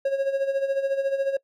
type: tone with tremolo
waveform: triangle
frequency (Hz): 546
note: C#5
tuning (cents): -26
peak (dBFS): -17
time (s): 0.05-1.37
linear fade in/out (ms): 5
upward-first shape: sine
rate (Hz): 14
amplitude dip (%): 65
effects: noise-tail reverb RT60 0.1 s tail -23 dB re dry